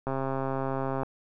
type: click train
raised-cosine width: 1 ms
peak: -17 dBFS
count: 130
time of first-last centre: 0.07-1.033 s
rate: 134 Hz
effects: none